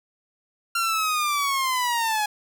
sawtooth linear sweep, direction down, 1383 to 830.6 Hz, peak -18 dBFS, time 0.75-2.26 s, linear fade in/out 5 ms, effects none

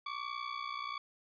sawtooth ring-modulated tone, 1141 Hz, C#6, 50 cents sharp, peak -31 dBFS, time 0.06-0.98 s, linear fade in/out 2 ms, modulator 30.4 Hz, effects resampled to 11025 Hz

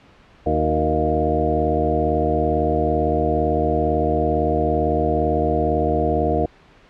harmonic tone with a mistuned harmonic, 77.8 Hz, D#2, in tune, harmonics 1 / 2 / 3 / 4 / 5 / 6 / 8 / 9, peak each -24 / -28 / -28 / -25 / -28 / -23 / -25 / -23 dBFS, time 0.46-6.46 s, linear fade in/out 5 ms, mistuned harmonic 5, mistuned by -63 cents, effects pink hiss -50 dBFS RMS until 6.89 s + low-pass 3000 Hz 12 dB/octave

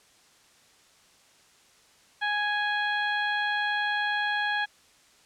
harmonic tone, 830.6 Hz, G#5, in tune, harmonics 1 / 2 / 3 / 4 / 5, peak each -30 / -27 / -38 / -35 / -44 dBFS, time 2.21-4.66 s, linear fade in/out 20 ms, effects white hiss -59 dBFS RMS until 5.25 s + low-pass 8000 Hz 12 dB/octave

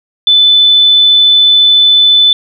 sine tone, 3506 Hz, A7, 7 cents flat, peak -3 dBFS, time 0.27-2.33 s, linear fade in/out 2 ms, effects none

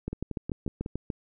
two click trains, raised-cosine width 3 ms, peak -18 / -20 dBFS, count 8 / 5, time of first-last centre 0.08-1.102 / 0.13-0.861 s, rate 6.85 / 5.47 Hz, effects none

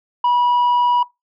sine tone, 973 Hz, B5, 26 cents flat, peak -10 dBFS, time 0.24-1.03 s, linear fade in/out 5 ms, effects noise-tail reverb RT60 0.2 s tail -23 dB re dry + tanh soft clip ceiling -12 dBFS

